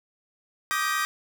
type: chord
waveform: 40% pulse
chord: Eb major seventh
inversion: third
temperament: equal with one note detuned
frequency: 1174.7 / 1244.5 / 1568 / 1902.7 Hz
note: D6 / Eb6 / G6 / Bb6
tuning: 0 / 0 / 0 / +35 cents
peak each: -29 dBFS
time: 0.71-1.05 s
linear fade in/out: 0 ms
effects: none